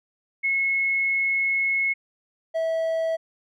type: tone pair in turn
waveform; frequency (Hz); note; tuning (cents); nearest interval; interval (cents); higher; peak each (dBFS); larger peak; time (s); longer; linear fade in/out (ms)
sine / triangle; 2180 / 651.3; C#7 / E5; -29 / -21; octave + major sixth; 2092; first; -20; neither; 0.43-1.94 / 2.54-3.17; first; 20
effects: none